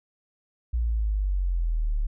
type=exponential sweep; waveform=sine; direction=down; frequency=60 to 35.44 Hz; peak=-22 dBFS; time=0.73-2.07 s; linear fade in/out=10 ms; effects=none